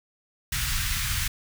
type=band-stop noise; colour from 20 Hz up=pink; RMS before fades=-27 dBFS; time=0.52-1.28 s; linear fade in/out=5 ms; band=140 to 1400 Hz; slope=24 dB/octave; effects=none